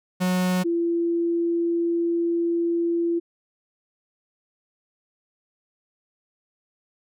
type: tone pair in turn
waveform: 45% pulse / sine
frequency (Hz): 182.7 / 339.4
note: F#3 / F4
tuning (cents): -22 / -49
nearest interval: major seventh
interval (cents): 1073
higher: second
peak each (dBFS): -20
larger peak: neither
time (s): 0.2-0.64 / 0.64-3.2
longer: second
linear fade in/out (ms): 20
effects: none